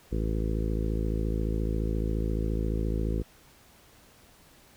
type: harmonic tone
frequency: 54.4 Hz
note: A1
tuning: 19 cents flat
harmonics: 1 / 2 / 3 / 4 / 5 / 6 / 7 / 8 / 9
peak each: -28 / -34 / -36 / -37 / -40 / -38 / -39 / -42 / -42 dBFS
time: 0.11-3.23 s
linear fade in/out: 20 ms
effects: pink hiss -57 dBFS RMS until 4.76 s